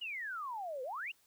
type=exponential two-way sweep; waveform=sine; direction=down then up; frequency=2960 to 490.8 to 2960 Hz; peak=-38 dBFS; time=0.01-1.12 s; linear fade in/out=10 ms; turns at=0.83 s; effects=white hiss -70 dBFS RMS until 1.26 s